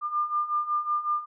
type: beating tone pair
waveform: sine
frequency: 1198 / 1203.4 Hz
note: D6 / D6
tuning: +34 / +42 cents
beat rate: 5.4 Hz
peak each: -30 / -26 dBFS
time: 0.01-1.26 s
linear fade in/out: 50 ms
effects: none